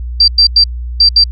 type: tone bursts at uneven times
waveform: sine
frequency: 4699 Hz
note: D8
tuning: in tune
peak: -3 dBFS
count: 5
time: 0.2-0.28 / 0.38-0.47 / 0.56-0.64 / 1-1.09 / 1.16-1.24 s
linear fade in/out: 5 ms
effects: added 60 Hz sine -18 dBFS peak until 1.31 s